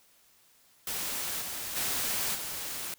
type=noise with level steps; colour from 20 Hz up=white; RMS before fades=-34 / -37 / -31 / -37 dBFS; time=0.87-2.94 s; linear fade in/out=2 ms; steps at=1.4 / 1.75 / 2.34 s; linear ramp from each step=20 ms; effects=white hiss -63 dBFS RMS until 2.98 s